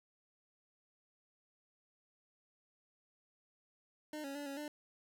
25% pulse tone with pitch steps, 303.9 / 276.6 / 288.7 / 277.1 / 297.5 Hz, D#4 / C#4 / D4 / C#4 / D4, -41 / -4 / -30 / -1 / +22 cents, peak -38 dBFS, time 4.13-4.68 s, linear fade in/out 2 ms, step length 110 ms, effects none

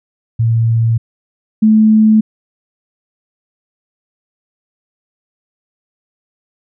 sine tone pair in turn, 114.4 / 217.1 Hz, A#2 / A3, -32 / -23 cents, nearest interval major seventh, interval 1109 cents, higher second, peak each -9 / -5 dBFS, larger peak second, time 0.39-0.98 / 1.62-2.21 s, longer neither, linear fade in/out 10 ms, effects none

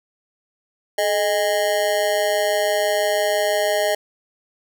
square tone with amplitude modulation, 620 Hz, D#5, 6 cents flat, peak -14 dBFS, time 0.98-3.95 s, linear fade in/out 5 ms, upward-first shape sine, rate 194 Hz, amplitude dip 95%, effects none

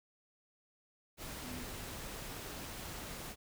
sine tone in noise, 249.9 Hz, B3, 21 cents sharp, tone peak -46 dBFS, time 1.41-1.66 s, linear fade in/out 50 ms, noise pink, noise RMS -45 dBFS, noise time 1.17-3.36 s, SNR -4 dB, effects none

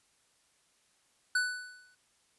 square tone with exponential decay, 1490 Hz, F#6, 12 cents sharp, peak -25 dBFS, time 1.35-1.95 s, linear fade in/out 5 ms, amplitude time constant 130 ms, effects white hiss -70 dBFS RMS until 2.38 s + resampled to 24000 Hz

